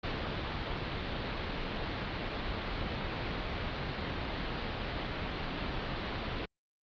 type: low-pass noise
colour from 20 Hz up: pink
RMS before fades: -36 dBFS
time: 0.03-6.46 s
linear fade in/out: 10 ms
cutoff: 4300 Hz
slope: 48 dB/octave
effects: Opus 48 kbps